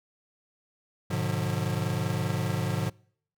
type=chord; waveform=square; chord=G# diminished seventh; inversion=none; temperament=just; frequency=103.83 / 124.59 / 149.51 / 179.41 Hz; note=G#2 / B2 / D3 / F3; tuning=0 / +16 / +31 / +47 cents; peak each=-33 dBFS; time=1.1-2.9 s; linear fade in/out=10 ms; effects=noise-tail reverb RT60 0.6 s tail -26 dB re dry